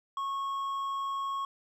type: tone with hard clipping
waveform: triangle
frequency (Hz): 1097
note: C#6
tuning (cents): -18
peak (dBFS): -32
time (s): 0.17-1.45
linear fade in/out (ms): 2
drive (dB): 7
effects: none